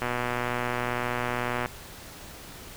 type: click train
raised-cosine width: 0.5 ms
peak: -13 dBFS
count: 201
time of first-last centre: 0.02-1.659 s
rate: 122 Hz
effects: pink hiss -44 dBFS RMS until 2.76 s